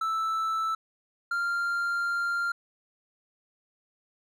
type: tone pair in turn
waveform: triangle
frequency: 1318.5 / 1392.1 Hz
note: E6 / F6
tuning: 0 / -6 cents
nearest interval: minor second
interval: 94 cents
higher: second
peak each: -24 dBFS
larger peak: neither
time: 0.01-0.75 / 1.31-2.52 s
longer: second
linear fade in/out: 5 ms
effects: none